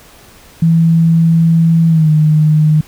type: tone with pitch glide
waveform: sine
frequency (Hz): 164.81 to 153.77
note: E3 to D#3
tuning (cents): 0 to -20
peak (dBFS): -6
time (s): 0.62-2.81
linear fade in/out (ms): 5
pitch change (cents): -120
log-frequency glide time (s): 1.88-2.1
effects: pink hiss -41 dBFS RMS until 2.87 s